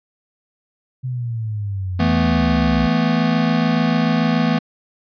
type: exponential sweep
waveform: sine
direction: down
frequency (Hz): 130 to 63.2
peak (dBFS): -21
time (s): 1.03-2.88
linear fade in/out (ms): 20
type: chord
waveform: square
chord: E suspended fourth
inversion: none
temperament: equal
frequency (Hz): 164.81 / 220 / 246.9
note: E3 / A3 / B3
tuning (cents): 0 / 0 / 0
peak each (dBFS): -20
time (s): 1.99-4.59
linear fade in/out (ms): 10
effects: resampled to 11025 Hz